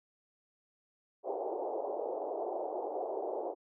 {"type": "band-pass noise", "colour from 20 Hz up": "pink", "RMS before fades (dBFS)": -37, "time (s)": [1.23, 3.55], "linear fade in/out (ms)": 50, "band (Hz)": [360, 830], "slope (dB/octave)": 48, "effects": []}